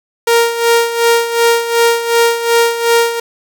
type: tone with tremolo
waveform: sawtooth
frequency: 466.2 Hz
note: A#4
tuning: in tune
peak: -3 dBFS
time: 0.27-3.2 s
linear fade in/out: 5 ms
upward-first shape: sine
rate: 2.7 Hz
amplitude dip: 70%
effects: none